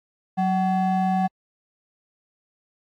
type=ring-modulated tone; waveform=triangle; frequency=470.9 Hz; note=A#4; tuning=18 cents sharp; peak=-14 dBFS; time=0.37-1.28 s; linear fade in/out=20 ms; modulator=285 Hz; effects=AAC 64 kbps